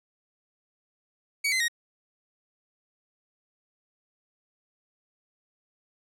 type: tone with pitch steps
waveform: sawtooth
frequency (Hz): 2256 / 2057 / 1875.3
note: C#7 / C7 / A#6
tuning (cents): +30 / -30 / +10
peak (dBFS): -20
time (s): 1.44-1.683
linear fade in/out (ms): 10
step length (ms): 81
effects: low-pass 11000 Hz 12 dB/octave